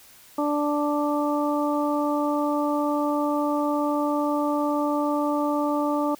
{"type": "harmonic tone", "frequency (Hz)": 293.7, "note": "D4", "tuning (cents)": 0, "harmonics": [1, 2, 3, 4], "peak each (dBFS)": [-24, -27, -29, -30], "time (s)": [0.38, 6.15], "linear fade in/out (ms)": 5, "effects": ["white hiss -51 dBFS RMS until 6.19 s"]}